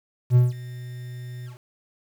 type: tone with ADSR envelope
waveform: triangle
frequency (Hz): 123.5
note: B2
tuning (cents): 0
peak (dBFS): -9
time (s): 0.3-1.59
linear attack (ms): 58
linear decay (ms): 170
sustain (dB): -22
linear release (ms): 130
effects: 8-bit